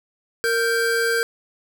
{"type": "tone pair together", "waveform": "square", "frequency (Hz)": [462.3, 1568], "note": ["A#4", "G6"], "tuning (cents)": [-14, 0], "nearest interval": "octave + major sixth", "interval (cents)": 2114, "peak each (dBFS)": -22, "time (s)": [0.44, 1.23], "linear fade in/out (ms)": 0, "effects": []}